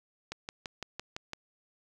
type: click train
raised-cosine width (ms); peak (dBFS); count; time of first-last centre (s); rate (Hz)
0.2; -20; 7; 0.32-1.334; 5.92
effects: none